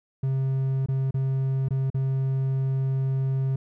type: tone with dropouts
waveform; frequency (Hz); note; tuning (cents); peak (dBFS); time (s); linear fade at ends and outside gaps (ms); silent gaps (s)
triangle; 133.6; C3; +36; -20; 0.23-3.56; 5; 0.861-0.885 / 1.109-1.142 / 1.686-1.706 / 1.902-1.944
effects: none